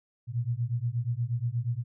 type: beating tone pair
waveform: sine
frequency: 115.2 / 123.6 Hz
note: A#2 / B2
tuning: -20 / +2 cents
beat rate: 8.4 Hz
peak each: -30 dBFS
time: 0.27-1.84 s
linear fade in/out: 50 ms
effects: none